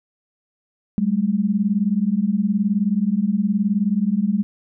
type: beating tone pair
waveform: sine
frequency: 193.1 / 212.1 Hz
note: G3 / G#3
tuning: -26 / +37 cents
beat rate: 19 Hz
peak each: -20 / -19 dBFS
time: 0.98-4.43 s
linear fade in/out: 0 ms
effects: none